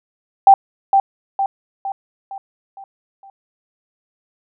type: tone with echo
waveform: sine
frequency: 784 Hz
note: G5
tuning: in tune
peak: -3 dBFS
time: 0.47-0.54 s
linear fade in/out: 2 ms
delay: 460 ms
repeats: 6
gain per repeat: -6 dB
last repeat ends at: 3.3 s
effects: none